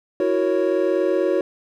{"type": "chord", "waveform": "triangle", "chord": "F# dominant seventh", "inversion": "third", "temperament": "equal", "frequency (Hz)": [329.6, 370, 466.2, 554.4], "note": ["E4", "F#4", "A#4", "C#5"], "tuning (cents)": [0, 0, 0, 0], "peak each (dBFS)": [-22, -19, -24, -20], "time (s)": [0.2, 1.41], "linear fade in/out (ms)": 2, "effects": []}